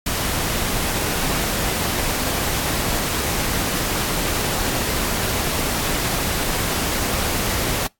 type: noise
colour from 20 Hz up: pink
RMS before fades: -22 dBFS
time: 0.06-7.87 s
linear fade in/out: 5 ms
effects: noise-tail reverb RT60 0.2 s tail -25 dB re dry + AAC 64 kbps